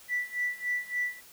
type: tone with tremolo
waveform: sine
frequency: 1968 Hz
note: B6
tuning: 7 cents flat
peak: -25 dBFS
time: 0.08-1.21 s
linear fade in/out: 50 ms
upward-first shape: sine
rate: 3.5 Hz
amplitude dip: 90%
effects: tanh soft clip ceiling -21 dBFS + white hiss -53 dBFS RMS until 1.32 s